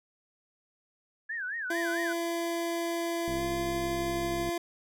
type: tone with vibrato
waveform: sine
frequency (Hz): 1661.2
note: G#6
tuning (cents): 0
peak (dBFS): -32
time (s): 1.29-2.13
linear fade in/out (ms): 10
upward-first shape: sine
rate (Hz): 4.5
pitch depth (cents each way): 210
type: tone with pitch glide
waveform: 25% pulse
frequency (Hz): 338.3 to 343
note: E4 to F4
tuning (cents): +45 to -31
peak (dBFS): -26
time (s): 1.7-4.58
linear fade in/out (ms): 5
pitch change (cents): +24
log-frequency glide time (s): 3.36-3.41
type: click train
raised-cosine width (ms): 3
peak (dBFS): -27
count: 81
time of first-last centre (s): 3.28-4.49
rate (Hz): 66.1
effects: none